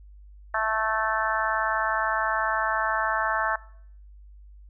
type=harmonic tone; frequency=219.5 Hz; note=A3; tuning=4 cents flat; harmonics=3 / 4 / 5 / 6 / 7 / 8; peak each=-30 / -30 / -30 / -30 / -30 / -30 dBFS; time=0.54-3.56 s; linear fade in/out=5 ms; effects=noise-tail reverb RT60 0.6 s tail -21 dB re dry + added 50 Hz sine -45 dBFS peak until 4.69 s